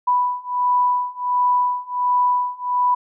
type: beating tone pair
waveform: sine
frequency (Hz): 987.8 / 989.2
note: B5 / B5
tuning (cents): 0 / +3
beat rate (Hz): 1.4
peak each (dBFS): -20 / -19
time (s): 0.07-2.95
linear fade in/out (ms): 10
effects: none